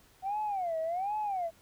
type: tone with vibrato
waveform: sine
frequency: 740 Hz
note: F#5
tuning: in tune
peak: -29 dBFS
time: 0.22-1.51 s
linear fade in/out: 50 ms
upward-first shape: sine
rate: 1.3 Hz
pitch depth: 250 cents each way
effects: tanh soft clip ceiling -26 dBFS + pink hiss -62 dBFS RMS until 1.61 s

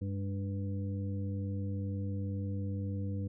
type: harmonic tone with a mistuned harmonic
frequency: 98 Hz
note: G2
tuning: in tune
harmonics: 1 / 2 / 3 / 5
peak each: -34 / -40 / -44 / -48 dBFS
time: 0.01-3.28 s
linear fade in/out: 10 ms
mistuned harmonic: 2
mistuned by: +36 cents
effects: none

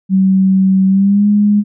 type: tone with pitch glide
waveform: sine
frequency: 190.6 to 206.7 Hz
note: G3 to G#3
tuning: -48 to -8 cents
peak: -7 dBFS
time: 0.09-1.64 s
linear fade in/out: 50 ms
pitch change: +140 cents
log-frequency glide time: 0.87-1.27 s
effects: none

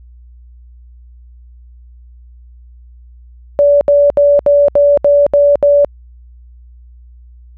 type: tone bursts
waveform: sine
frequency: 575 Hz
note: D5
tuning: 37 cents flat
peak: -5 dBFS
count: 8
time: 3.59-5.847 s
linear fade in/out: 0 ms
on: 220 ms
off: 71 ms
effects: added 60 Hz sine -36 dBFS peak until 7.57 s

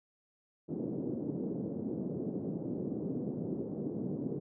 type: band-pass noise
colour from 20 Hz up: pink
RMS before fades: -37 dBFS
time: 0.68-4.4 s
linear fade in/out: 20 ms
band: 160 to 420 Hz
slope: 24 dB/octave
effects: none

